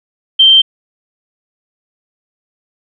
sine tone, 3136 Hz, G7, in tune, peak -3 dBFS, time 0.39-0.62 s, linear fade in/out 10 ms, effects none

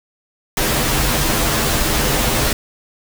pink noise with comb filter, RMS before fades -17 dBFS, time 0.57-2.53 s, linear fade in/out 2 ms, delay 11 ms, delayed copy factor -0.7, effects none

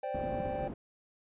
triangle chord, C suspended second, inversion none, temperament equal, 523.3 / 587.3 / 784 Hz, C5 / D5 / G5, 0 / 0 / 0 cents, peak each -36 dBFS, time 0.03-0.68 s, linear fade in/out 5 ms
white low-pass noise, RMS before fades -40 dBFS, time 0.14-0.74 s, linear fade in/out 5 ms, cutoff 300 Hz, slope 12 dB/octave
effects resampled to 8000 Hz

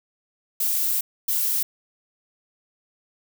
violet noise bursts at uneven times, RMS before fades -23 dBFS, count 2, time 0.6-1.01 / 1.28-1.63 s, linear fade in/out 5 ms, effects none

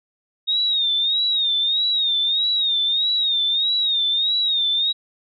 sine tone with vibrato, 3717 Hz, A#7, 6 cents flat, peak -17 dBFS, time 0.47-4.93 s, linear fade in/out 20 ms, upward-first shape sine, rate 1.6 Hz, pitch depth 92 cents each way, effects none

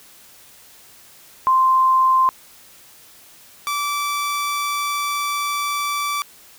sine / sawtooth tone pair in turn, 1044 / 1160.5 Hz, C6 / D6, -4 / -21 cents, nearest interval major second, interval 183 cents, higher second, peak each -12 / -17 dBFS, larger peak first, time 1.47-2.29 / 3.67-6.22 s, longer second, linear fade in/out 0 ms, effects white hiss -47 dBFS RMS until 6.58 s

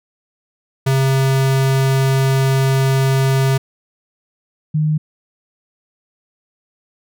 square / sine tone pair in turn, 134.1 / 153.68 Hz, C3 / D#3, +43 / -21 cents, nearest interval major second, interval 236 cents, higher second, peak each -13 dBFS, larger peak neither, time 0.86-3.58 / 4.74-4.98 s, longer first, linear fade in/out 10 ms, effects none

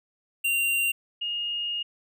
square / sine tone pair in turn, 2771 / 2851 Hz, F7 / F7, -14 / +35 cents, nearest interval unison, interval 49 cents, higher second, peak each -23 / -27 dBFS, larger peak first, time 0.44-0.92 / 1.21-1.83 s, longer second, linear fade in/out 10 ms, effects none

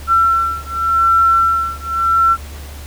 sine beating tone pair, 1348 / 1348.87 Hz, E6 / E6, +38 / +39 cents, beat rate 0.87 Hz, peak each -14 dBFS, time 0.07-2.37 s, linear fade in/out 50 ms, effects added 72 Hz sine -29 dBFS peak until 2.86 s + pink hiss -37 dBFS RMS until 2.86 s

